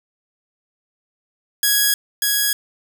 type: tone with echo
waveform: 5% pulse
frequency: 1661.2 Hz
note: G#6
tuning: in tune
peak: -3 dBFS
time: 1.63-1.94 s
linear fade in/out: 2 ms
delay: 590 ms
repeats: 1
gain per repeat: -2 dB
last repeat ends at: 2.53 s
effects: none